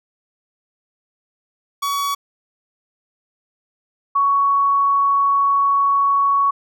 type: tone pair in turn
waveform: 45% pulse / sine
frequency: 1129 / 1116.7 Hz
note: C#6 / C#6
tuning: +31 / +12 cents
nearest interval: unison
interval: 19 cents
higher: first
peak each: -19 / -13 dBFS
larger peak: second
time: 1.82-2.15 / 4.15-6.51 s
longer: second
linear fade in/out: 10 ms
effects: none